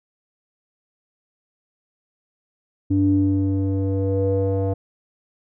square tone with low-pass filter sweep, 96.9 Hz, G2, 20 cents flat, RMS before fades -20 dBFS, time 2.9-4.74 s, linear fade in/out 10 ms, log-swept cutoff 270 to 590 Hz, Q 5.9, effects none

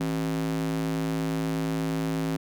square tone with high-pass filter, 54.2 Hz, A1, 25 cents flat, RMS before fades -28 dBFS, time 0-2.37 s, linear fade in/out 10 ms, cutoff 210 Hz, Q 9.5, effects none

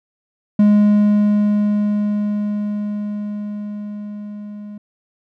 triangle tone with level ramp, 207.7 Hz, G#3, in tune, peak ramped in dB -6 to -28 dBFS, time 0.59-4.78 s, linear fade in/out 5 ms, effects none

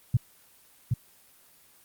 sine tone with echo, 120.6 Hz, B2, 41 cents flat, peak -17 dBFS, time 0.14-0.17 s, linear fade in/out 5 ms, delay 770 ms, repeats 1, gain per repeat -4 dB, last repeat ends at 0.94 s, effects white hiss -58 dBFS RMS until 1.84 s + Opus 24 kbps

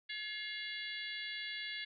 harmonic tone with a mistuned harmonic, 568 Hz, C#5, 42 cents sharp, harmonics 3 / 4 / 5 / 6 / 7 / 8, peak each -46 / -44 / -49 / -46 / -49 / -53 dBFS, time 0.09-1.85 s, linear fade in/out 10 ms, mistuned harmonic 4, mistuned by -110 cents, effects none

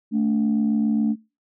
sine tone pair together, 220 / 287.3 Hz, A3 / D4, 0 / -38 cents, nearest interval perfect fourth, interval 462 cents, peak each -18 / -23 dBFS, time 0.11-1.16 s, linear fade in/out 50 ms, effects noise-tail reverb RT60 0.3 s tail -26 dB re dry + tanh soft clip ceiling -13 dBFS

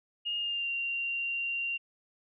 sine tone with pitch glide, 2845 to 2767 Hz, F7 to F7, +31 to -17 cents, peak -30 dBFS, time 0.25-1.78 s, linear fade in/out 20 ms, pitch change -48 cents, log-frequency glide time 0.37-0.7 s, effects none

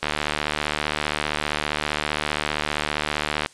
click train, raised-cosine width 0.3 ms, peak -6 dBFS, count 259, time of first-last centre 0.03-3.461 s, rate 75.2 Hz, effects white hiss -51 dBFS RMS until 3.53 s + resampled to 22050 Hz

